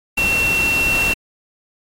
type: tone in noise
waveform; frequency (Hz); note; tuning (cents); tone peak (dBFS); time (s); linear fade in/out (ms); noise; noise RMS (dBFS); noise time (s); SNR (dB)
sine; 2717; F7; -48; -15; 0.17-1.14; 10; pink; -24; 0.17-1.14; +6
effects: AAC 48 kbps